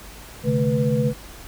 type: tone cluster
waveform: sine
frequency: 131.7 / 147.5 / 217.7 / 490.9 Hz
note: C3 / D3 / A3 / B4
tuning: +12 / +8 / -18 / -10 cents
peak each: -23 dBFS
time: 0.43-1.14 s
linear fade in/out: 50 ms
effects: added 50 Hz sine -44 dBFS peak until 1.47 s + pink hiss -42 dBFS RMS until 1.47 s